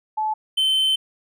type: tone pair in turn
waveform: sine / triangle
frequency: 864 / 3079 Hz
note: A5 / G7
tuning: -32 / -32 cents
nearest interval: octave + minor seventh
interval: 2200 cents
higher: second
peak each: -20 / -15 dBFS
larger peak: second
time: 0.17-0.34 / 0.57-0.96 s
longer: second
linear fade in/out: 10 ms
effects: none